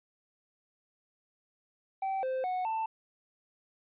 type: tone with pitch steps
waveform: triangle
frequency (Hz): 772 / 520 / 736 / 888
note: G5 / C5 / F#5 / A5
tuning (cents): -27 / -11 / -9 / +16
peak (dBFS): -28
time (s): 2.02-2.86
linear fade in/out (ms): 5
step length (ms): 210
effects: resampled to 8000 Hz